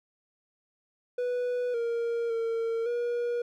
triangle tone with pitch steps, 492.5 / 466.9 / 456.9 / 478.7 Hz, B4 / A#4 / A#4 / A#4, -5 / +3 / -35 / +46 cents, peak -25 dBFS, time 1.18-3.42 s, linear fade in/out 5 ms, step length 560 ms, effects none

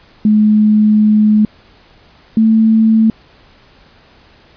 sine tone pair in turn, 212.8 / 221.5 Hz, G#3 / A3, +42 / +12 cents, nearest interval minor second, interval 70 cents, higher second, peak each -6 dBFS, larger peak neither, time 0.25-1.45 / 2.37-3.1 s, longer first, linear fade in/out 2 ms, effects pink hiss -46 dBFS RMS until 4.56 s + resampled to 11025 Hz

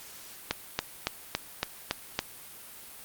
click train, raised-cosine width 0.2 ms, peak -9 dBFS, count 7, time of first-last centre 0.51-2.191 s, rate 3.57 Hz, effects white hiss -47 dBFS RMS until 3.04 s + Opus 48 kbps

